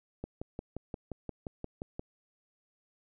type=click train; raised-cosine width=2 ms; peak=-24 dBFS; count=11; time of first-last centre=0.24-1.994 s; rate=5.7 Hz; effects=none